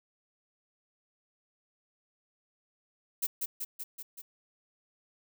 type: noise with echo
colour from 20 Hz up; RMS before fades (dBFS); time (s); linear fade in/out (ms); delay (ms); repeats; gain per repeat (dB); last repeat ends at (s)
violet; -30; 3.22-3.27; 10; 190; 5; -3; 4.22
effects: none